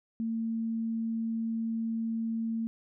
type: tone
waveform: sine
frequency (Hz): 226.3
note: A3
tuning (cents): +49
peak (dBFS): -29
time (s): 0.2-2.67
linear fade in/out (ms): 0
effects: none